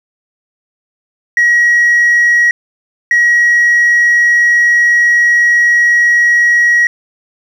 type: tone bursts at uneven times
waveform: sine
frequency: 1906 Hz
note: A#6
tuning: 38 cents sharp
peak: -4 dBFS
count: 2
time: 1.37-2.51 / 3.11-6.87 s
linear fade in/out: 2 ms
effects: tanh soft clip ceiling -4 dBFS + 7-bit